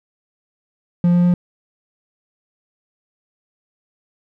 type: tone with pitch steps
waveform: triangle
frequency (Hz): 174.61 / 175.72 / 176.84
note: F3 / F3 / F3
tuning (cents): 0 / +11 / +22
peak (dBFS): -9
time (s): 1.04-1.34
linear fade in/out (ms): 2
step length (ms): 100
effects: none